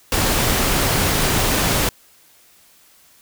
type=noise; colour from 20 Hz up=pink; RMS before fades=-18 dBFS; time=0.12-1.89 s; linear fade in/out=2 ms; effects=white hiss -52 dBFS RMS until 3.21 s